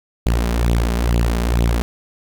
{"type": "tone with flanger", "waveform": "sawtooth", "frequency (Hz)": 58.27, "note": "A#1", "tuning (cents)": 0, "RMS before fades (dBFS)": -17, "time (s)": [0.26, 1.82], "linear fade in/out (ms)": 0, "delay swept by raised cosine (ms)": [0.27, 5.07], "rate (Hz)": 2.2, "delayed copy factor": 0.7, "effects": []}